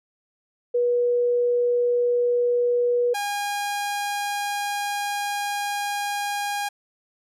sine / sawtooth tone pair in turn, 484.6 / 815 Hz, B4 / G#5, -33 / -33 cents, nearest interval major sixth, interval 900 cents, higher second, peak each -18 / -21 dBFS, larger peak first, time 0.74-3.14 / 3.14-6.69 s, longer second, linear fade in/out 10 ms, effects resampled to 32000 Hz

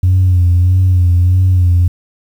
sine tone with vibrato, 90.3 Hz, F#2, 42 cents flat, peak -5 dBFS, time 0.03-1.88 s, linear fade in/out 5 ms, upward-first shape sine, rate 1.6 Hz, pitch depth 52 cents each way, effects tanh soft clip ceiling -4 dBFS + 7-bit

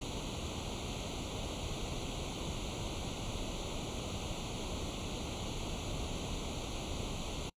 pink noise with comb filter, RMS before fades -39 dBFS, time 0.01-7.5 s, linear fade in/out 10 ms, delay 0.29 ms, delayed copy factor +1, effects noise-tail reverb RT60 0.1 s tail -26 dB re dry + low-pass 7000 Hz 12 dB/octave

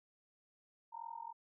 sine tone with amplitude modulation, 921 Hz, A#5, 21 cents flat, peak -40 dBFS, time 0.92-1.33 s, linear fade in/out 20 ms, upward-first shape sine, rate 43 Hz, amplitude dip 95%, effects none

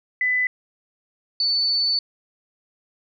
sine tone pair in turn, 2001 / 4492 Hz, B6 / C#8, +22 / +22 cents, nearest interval octave + major second, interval 1400 cents, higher second, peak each -18 dBFS, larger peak neither, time 0.21-0.47 / 1.4-1.99 s, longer second, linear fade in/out 2 ms, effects none

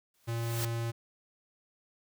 white noise with exponential growth, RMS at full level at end -34 dBFS, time 0.14-0.65 s, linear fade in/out 2 ms, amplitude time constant 110 ms
square tone, 116 Hz, A#2, 8 cents flat, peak -32 dBFS, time 0.27-0.92 s, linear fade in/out 20 ms
effects none

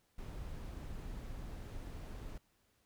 brown noise, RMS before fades -45 dBFS, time 0.18-2.38 s, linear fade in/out 5 ms, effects pink hiss -75 dBFS RMS until 2.85 s

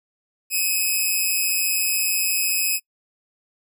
5% pulse tone with amplitude modulation, 2543 Hz, D#7, 37 cents sharp, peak -8 dBFS, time 0.5-2.8 s, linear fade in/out 50 ms, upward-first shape sine, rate 186 Hz, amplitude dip 50%, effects noise-tail reverb RT60 0.1 s tail -25 dB re dry

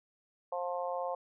harmonic tone, 177 Hz, F3, 23 cents sharp, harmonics 3 / 4 / 5 / 6, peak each -36 / -38 / -40 / -42 dBFS, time 0.52-1.15 s, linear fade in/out 5 ms, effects none

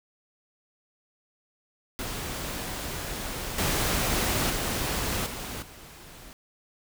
pink noise with level steps, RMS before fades -34 / -26 / -29 / -36 / -47 dBFS, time 1.99-6.33 s, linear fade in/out 0 ms, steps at 3.58 / 4.5 / 5.26 / 5.62 s, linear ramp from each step 5 ms, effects none

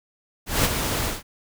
pink noise with ADSR envelope, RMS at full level -18 dBFS, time 0.46-1.23 s, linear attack 190 ms, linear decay 20 ms, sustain -7 dB, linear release 170 ms, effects none

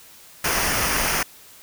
pink noise with comb filter, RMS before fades -22 dBFS, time 0.44-1.23 s, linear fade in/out 5 ms, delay 0.26 ms, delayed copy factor -0.6, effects white hiss -47 dBFS RMS until 1.62 s

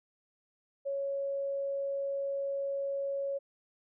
sine tone, 554.4 Hz, C#5, in tune, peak -31 dBFS, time 0.85-3.39 s, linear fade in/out 20 ms, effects none

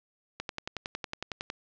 click train, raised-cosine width 0.2 ms, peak -16 dBFS, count 13, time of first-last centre 0.4-1.501 s, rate 10.9 Hz, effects low-pass 5000 Hz 12 dB/octave

